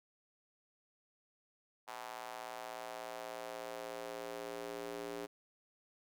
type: tone with high-pass filter sweep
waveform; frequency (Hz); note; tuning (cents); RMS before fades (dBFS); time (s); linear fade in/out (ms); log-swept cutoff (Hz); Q
square; 58.27; A#1; 0; -45; 1.87-5.27; 20; 840 to 380; 2.3
effects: none